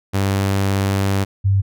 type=tone pair in turn; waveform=sawtooth / sine; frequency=98 / 98 Hz; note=G2 / G2; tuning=0 / 0 cents; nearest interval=unison; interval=0 cents; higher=neither; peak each=-12 dBFS; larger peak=neither; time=0.13-1.25 / 1.44-1.62 s; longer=first; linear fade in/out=20 ms; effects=none